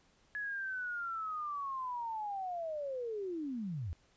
sine linear sweep, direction down, 1700 to 73.42 Hz, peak -36 dBFS, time 0.35-3.93 s, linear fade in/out 0 ms, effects pink hiss -69 dBFS RMS until 4.16 s + resampled to 16000 Hz

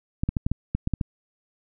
clicks, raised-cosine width 5 ms, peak -11 dBFS, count 9, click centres 0.235 / 0.29 / 0.368 / 0.465 / 0.516 / 0.75 / 0.874 / 0.937 / 1.012 s, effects none

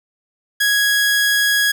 sawtooth tone, 1661.2 Hz, G#6, in tune, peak -10 dBFS, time 0.6-1.72 s, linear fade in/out 10 ms, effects none

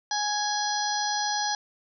harmonic tone, 832 Hz, G#5, 3 cents sharp, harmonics 1 / 2 / 4 / 5 / 6 / 7, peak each -28 / -33 / -38 / -34 / -34 / -33 dBFS, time 0.11-1.55 s, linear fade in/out 2 ms, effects none

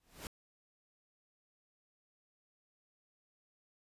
pink noise with exponential growth, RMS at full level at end -41 dBFS, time 0-0.27 s, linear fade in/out 1 ms, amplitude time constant 57 ms, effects resampled to 32000 Hz

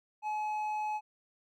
sine tone with hard clipping, 851 Hz, G#5, 42 cents sharp, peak -33 dBFS, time 0.22-1.01 s, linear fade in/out 50 ms, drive 5 dB, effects none

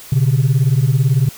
sine beating tone pair, 123.47 / 141.47 Hz, B2 / C#3, 0 / +36 cents, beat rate 18 Hz, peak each -12 dBFS, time 0.12-1.29 s, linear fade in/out 5 ms, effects tanh soft clip ceiling -7 dBFS + white hiss -37 dBFS RMS until 1.37 s

